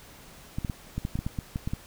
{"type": "clicks", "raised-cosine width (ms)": 5, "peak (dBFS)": -17, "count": 12, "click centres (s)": [0.585, 0.648, 0.698, 0.98, 1.051, 1.155, 1.19, 1.265, 1.388, 1.559, 1.675, 1.735], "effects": ["pink hiss -50 dBFS RMS until 1.86 s"]}